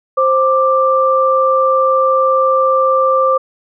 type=tone pair together; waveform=sine; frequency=526.2 / 1179 Hz; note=C5 / D6; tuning=+10 / +6 cents; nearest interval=octave + major second; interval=1396 cents; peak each=-12 dBFS; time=0.17-3.38 s; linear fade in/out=10 ms; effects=none